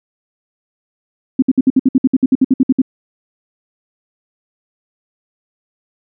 sine tone bursts, 261.6 Hz, C4, in tune, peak -6 dBFS, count 16, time 1.39-2.818 s, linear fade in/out 5 ms, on 33 ms, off 60 ms, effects none

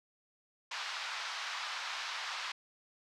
pink band-pass noise, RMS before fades -40 dBFS, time 0.71-2.52 s, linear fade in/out 5 ms, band 930 to 5300 Hz, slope 24 dB/octave, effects none

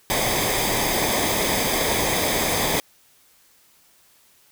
pink noise with comb filter, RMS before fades -22 dBFS, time 0.1-2.8 s, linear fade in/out 0 ms, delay 0.71 ms, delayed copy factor -0.65, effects white hiss -57 dBFS RMS until 4.51 s

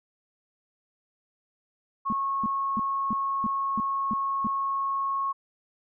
sine tone, 1095 Hz, C#6, 22 cents flat, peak -25 dBFS, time 2.05-5.33 s, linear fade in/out 20 ms
sine tone bursts, 219.4 Hz, A3, 5 cents flat, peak -27 dBFS, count 8, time 2.1-4.47 s, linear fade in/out 0 ms, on 25 ms, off 310 ms
effects none

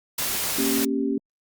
white noise, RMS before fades -26 dBFS, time 0.18-0.85 s, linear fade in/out 5 ms
sine chord, G diminished, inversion first, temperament equal with one note detuned, 233.1 / 275 / 392 Hz, Bb3 / Db4 / G4, 0 / -14 / 0 cents, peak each -27 / -24 / -28 dBFS, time 0.58-1.18 s, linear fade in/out 5 ms
effects Opus 48 kbps

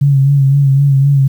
sine tone with vibrato, 138.59 Hz, C#3, in tune, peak -6 dBFS, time 0.01-1.28 s, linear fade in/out 10 ms, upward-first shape sine, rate 3.9 Hz, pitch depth 44 cents each way, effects 7-bit

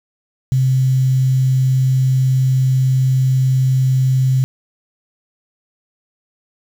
sine tone with quantisation, 130.81 Hz, C3, in tune, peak -11 dBFS, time 0.52-4.44 s, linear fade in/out 0 ms, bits 6, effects none

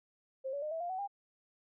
sine tone with pitch steps, 530 / 568 / 608.8 / 652.5 / 699.3 / 749.5 / 803.3 Hz, C5 / C#5 / D#5 / E5 / F5 / F#5 / G5, +22 / +42 / -38 / -18 / +2 / +22 / +42 cents, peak -35 dBFS, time 0.44-1.077 s, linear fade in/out 20 ms, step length 91 ms, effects none

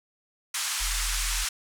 white band-pass noise, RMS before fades -30 dBFS, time 0.54-1.49 s, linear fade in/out 5 ms, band 1000 to 9800 Hz, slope 24 dB/octave
sine tone, 41.65 Hz, E1, 19 cents sharp, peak -29 dBFS, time 0.8-1.45 s, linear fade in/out 20 ms
effects none

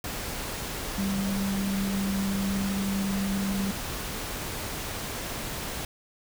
sine tone in noise, 196 Hz, G3, in tune, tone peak -26 dBFS, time 0.98-3.71 s, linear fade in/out 2 ms, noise pink, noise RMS -34 dBFS, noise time 0.04-5.85 s, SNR +5 dB, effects none

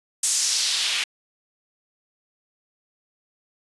white noise with band-pass filter sweep, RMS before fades -23 dBFS, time 0.23-1.04 s, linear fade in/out 5 ms, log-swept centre 7900 to 2700 Hz, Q 1.8, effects resampled to 24000 Hz

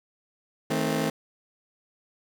20% pulse chord, A diminished, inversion second, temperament just, 158.4 / 220 / 264 Hz, Eb3 / A3 / C4, +31 / 0 / +16 cents, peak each -24 dBFS, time 0.7-1.1 s, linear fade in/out 5 ms, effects none

